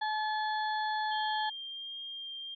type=harmonic tone; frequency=860 Hz; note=A5; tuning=40 cents flat; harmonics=1 / 2 / 4 / 5; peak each=-31 / -37 / -43 / -45 dBFS; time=0.01-1.5 s; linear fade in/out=10 ms
type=tone with vibrato; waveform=sine; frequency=3201 Hz; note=G7; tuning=36 cents sharp; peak=-39 dBFS; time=1.11-2.55 s; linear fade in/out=10 ms; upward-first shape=triangle; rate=1.4 Hz; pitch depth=11 cents each way
effects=none